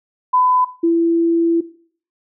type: tone pair in turn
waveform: sine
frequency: 1005 / 334.7 Hz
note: B5 / E4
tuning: +30 / +26 cents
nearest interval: octave + perfect fifth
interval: 1904 cents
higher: first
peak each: -11 dBFS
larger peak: neither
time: 0.33-0.65 / 0.83-1.61 s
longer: second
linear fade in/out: 10 ms
effects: noise-tail reverb RT60 0.5 s tail -17 dB re dry